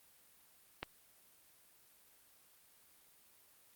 click, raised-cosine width 0.3 ms, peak -22 dBFS, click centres 0.83 s, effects white hiss -66 dBFS RMS until 3.75 s + Opus 32 kbps

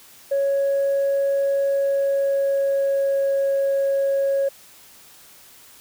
sine tone with pitch glide, 554.4 to 550.3 Hz, C#5 to C#5, 0 to -13 cents, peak -16 dBFS, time 0.31-4.49 s, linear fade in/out 10 ms, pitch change -13 cents, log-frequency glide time 1.67-3.26 s, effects tanh soft clip ceiling -15 dBFS + white hiss -48 dBFS RMS until 5.8 s

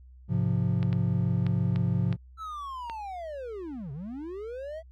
triangle chord, F minor, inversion first, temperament just, 104.77 / 130.96 / 174.61 Hz, Ab2 / C3 / F3, +16 / +2 / 0 cents, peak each -26 dBFS, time 0.28-2.17 s, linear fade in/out 50 ms
clicks, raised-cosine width 0.3 ms, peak -23 dBFS, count 6, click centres 0.829 / 0.929 / 1.466 / 1.76 / 2.127 / 2.898 s
triangle linear two-way sweep, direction down then up, 1337 to 128.2 to 664 Hz, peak -33 dBFS, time 2.37-4.83 s, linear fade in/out 50 ms, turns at 3.92 s
effects added 63 Hz sine -48 dBFS peak until 4.91 s

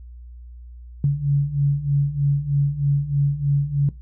sine beating tone pair, 140 / 143.2 Hz, C#3 / D3, +18 / -43 cents, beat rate 3.2 Hz, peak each -22 / -18 dBFS, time 1.04-3.89 s, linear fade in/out 2 ms, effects noise-tail reverb RT60 0.2 s tail -19 dB re dry + added 60 Hz sine -37 dBFS peak until 4.01 s

